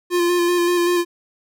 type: tone with vibrato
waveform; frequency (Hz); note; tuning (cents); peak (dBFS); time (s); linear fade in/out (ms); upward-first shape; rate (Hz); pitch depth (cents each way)
square; 350; F4; +4; -16; 0.1-1.05; 50; square; 5.2; 18
effects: none